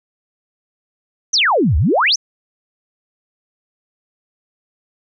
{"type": "exponential two-way sweep", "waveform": "sine", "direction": "down then up", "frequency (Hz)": [6540, 65.5, 6540], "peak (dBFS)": -11, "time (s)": [1.33, 2.16], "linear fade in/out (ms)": 10, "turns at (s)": 1.77, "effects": []}